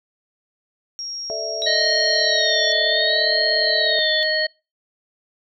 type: tone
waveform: sine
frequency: 5588 Hz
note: F8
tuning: in tune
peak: -27 dBFS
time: 0.99-2.72 s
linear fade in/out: 0 ms
type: chord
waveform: sine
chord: A suspended fourth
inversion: none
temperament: equal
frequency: 440 / 587.3 / 659.3 Hz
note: A4 / D5 / E5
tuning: 0 / 0 / 0 cents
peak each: -31 / -32 / -27 dBFS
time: 1.3-3.99 s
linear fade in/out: 0 ms
type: tone with vibrato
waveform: sine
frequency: 3838 Hz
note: A#7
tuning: 50 cents sharp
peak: -21 dBFS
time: 1.62-4.23 s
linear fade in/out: 0 ms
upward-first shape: sine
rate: 0.67 Hz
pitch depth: 170 cents each way
type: harmonic tone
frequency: 622.3 Hz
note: D#5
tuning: in tune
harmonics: 1 / 3 / 5 / 7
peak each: -23 / -22 / -31 / -22 dBFS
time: 1.66-4.47 s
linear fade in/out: 10 ms
effects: noise-tail reverb RT60 0.3 s tail -26 dB re dry